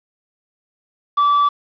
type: tone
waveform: triangle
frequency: 1157 Hz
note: D6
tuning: 26 cents flat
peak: -10 dBFS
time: 1.17-1.49 s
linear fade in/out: 10 ms
effects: resampled to 11025 Hz + 7-bit